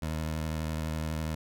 20% pulse tone with vibrato, 78.7 Hz, D#2, 20 cents sharp, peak -26 dBFS, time 0.02-1.35 s, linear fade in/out 5 ms, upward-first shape triangle, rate 12 Hz, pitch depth 36 cents each way, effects none

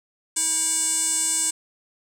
square tone with band-pass filter, 321.2 Hz, E4, 45 cents flat, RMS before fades -23 dBFS, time 0.36-1.51 s, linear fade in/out 10 ms, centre 8100 Hz, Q 7.4, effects none

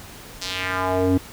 square tone with band-pass filter sweep, 92.9 Hz, F#2, 7 cents sharp, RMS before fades -22 dBFS, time 0.41-1.18 s, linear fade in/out 10 ms, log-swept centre 5400 to 260 Hz, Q 2, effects pink hiss -41 dBFS RMS until 1.32 s

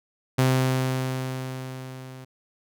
sawtooth tone with level ramp, 130 Hz, C3, 11 cents flat, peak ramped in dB -13 to -36 dBFS, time 0.38-2.25 s, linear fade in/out 10 ms, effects none

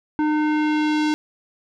square tone with low-pass filter sweep, 304 Hz, D#4, 40 cents flat, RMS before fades -20 dBFS, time 0.19-1.14 s, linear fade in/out 0 ms, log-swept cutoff 1300 to 5200 Hz, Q 1.1, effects none

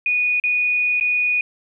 sine tone with dropouts, 2467 Hz, D#7, 15 cents flat, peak -16 dBFS, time 0.06-1.41 s, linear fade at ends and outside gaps 2 ms, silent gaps 0.399-0.438 / 0.999-1.009 s, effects none

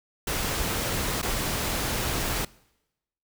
pink noise with dropouts, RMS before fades -28 dBFS, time 0.27-2.45 s, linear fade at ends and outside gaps 5 ms, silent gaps 1.217-1.227 s, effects noise-tail reverb RT60 0.9 s tail -23 dB re dry

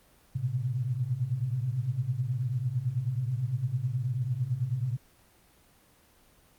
sine tone cluster, 112.1 / 122.4 / 131.5 Hz, A2 / B2 / C3, +33 / -15 / +9 cents, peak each -34 / -33 / -30 dBFS, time 0.35-4.97 s, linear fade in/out 10 ms, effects pink hiss -61 dBFS RMS until 6.58 s + Opus 24 kbps

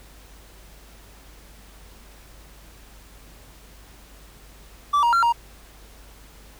triangle tone with pitch steps, 1160 / 945 / 1373 / 940 Hz, D6 / A#5 / F6 / A#5, -22 / +23 / -30 / +14 cents, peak -14 dBFS, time 4.93-5.326 s, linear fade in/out 10 ms, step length 99 ms, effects added 50 Hz sine -47 dBFS peak until 6.59 s + pink hiss -50 dBFS RMS until 6.59 s

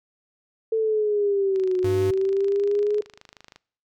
sine linear two-way sweep, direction down then up, 448.2 to 366 to 420.9 Hz, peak -19 dBFS, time 0.72-3.01 s, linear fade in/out 5 ms, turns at 1.78 s
click train, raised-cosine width 0.2 ms, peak -27 dBFS, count 53, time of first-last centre 1.56-3.56 s, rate 26 Hz
square tone, 99 Hz, G2, 18 cents sharp, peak -26 dBFS, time 1.84-2.11 s, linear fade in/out 5 ms
effects noise-tail reverb RT60 0.6 s tail -25 dB re dry

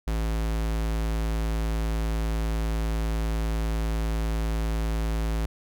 square tone, 55 Hz, A1, in tune, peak -25 dBFS, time 0.07-5.46 s, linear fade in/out 5 ms, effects none

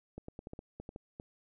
clicks, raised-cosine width 2 ms, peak -30 dBFS, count 10, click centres 0.18 / 0.284 / 0.391 / 0.471 / 0.534 / 0.591 / 0.8 / 0.891 / 0.961 / 1.199 s, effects none

